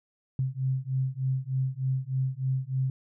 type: beating tone pair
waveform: sine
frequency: 130 / 133.3 Hz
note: C3 / C3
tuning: -11 / +33 cents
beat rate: 3.3 Hz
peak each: -29 dBFS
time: 0.39-2.9 s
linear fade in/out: 2 ms
effects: none

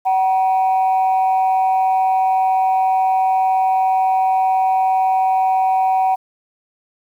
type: tone pair together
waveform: sine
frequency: 757 / 954.1 Hz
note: F#5 / A#5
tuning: +39 / +40 cents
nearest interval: major third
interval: 401 cents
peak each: -12 / -21 dBFS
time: 0.05-6.16 s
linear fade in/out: 20 ms
effects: tanh soft clip ceiling -9 dBFS + 8-bit

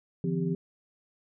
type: tone cluster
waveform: sine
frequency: 149.3 / 170.7 / 256.7 / 395.5 Hz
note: D3 / F3 / C4 / G4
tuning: +29 / -39 / -33 / +15 cents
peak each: -34 / -28 / -35 / -34 dBFS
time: 0.24-0.55 s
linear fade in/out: 2 ms
effects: none

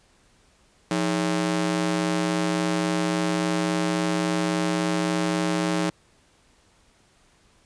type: ring-modulated tone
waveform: sawtooth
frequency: 244.8 Hz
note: B3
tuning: 15 cents flat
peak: -15 dBFS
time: 0.91-5.9 s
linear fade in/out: 2 ms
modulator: 70.6 Hz
effects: pink hiss -60 dBFS RMS until 7.65 s + resampled to 22050 Hz

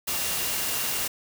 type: tone in noise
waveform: sine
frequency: 2794 Hz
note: F7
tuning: in tune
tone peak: -39 dBFS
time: 0.07-1.08 s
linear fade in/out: 10 ms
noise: white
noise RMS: -28 dBFS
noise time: 0.07-1.08 s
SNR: -14 dB
effects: none

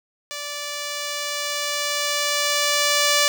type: tone with level ramp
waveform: 5% pulse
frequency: 583 Hz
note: D5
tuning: 13 cents flat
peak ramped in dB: -18 to -4 dBFS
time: 0.31-3.28 s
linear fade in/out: 0 ms
effects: none

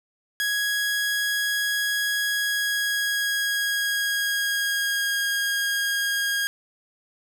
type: tone with pitch glide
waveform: sawtooth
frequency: 1661.2 to 1631.7 Hz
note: G#6 to G#6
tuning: 0 to -31 cents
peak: -19 dBFS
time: 0.4-6.47 s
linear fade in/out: 0 ms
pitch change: -31 cents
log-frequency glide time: 2.26-5.22 s
effects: none

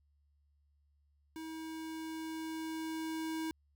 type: tone with level ramp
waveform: square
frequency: 320 Hz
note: D#4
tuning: 49 cents sharp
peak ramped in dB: -43 to -36 dBFS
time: 1.36-3.51 s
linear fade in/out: 0 ms
effects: added 72 Hz sine -69 dBFS peak until 3.75 s

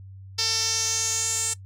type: tone with band-pass filter sweep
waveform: sawtooth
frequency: 448 Hz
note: A4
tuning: 31 cents sharp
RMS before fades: -25 dBFS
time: 0.38-1.54 s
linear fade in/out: 10 ms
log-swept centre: 5100 to 7800 Hz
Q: 5
effects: noise-tail reverb RT60 0.1 s tail -19 dB re dry + added 96 Hz sine -40 dBFS peak until 1.65 s

